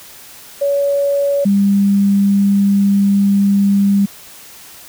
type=tone pair in turn; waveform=sine; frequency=564 / 199.4 Hz; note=C#5 / G3; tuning=+30 / +30 cents; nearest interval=octave + tritone; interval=1800 cents; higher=first; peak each=-12 / -9 dBFS; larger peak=second; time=0.61-1.45 / 1.45-4.06 s; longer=second; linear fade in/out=10 ms; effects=white hiss -38 dBFS RMS until 4.88 s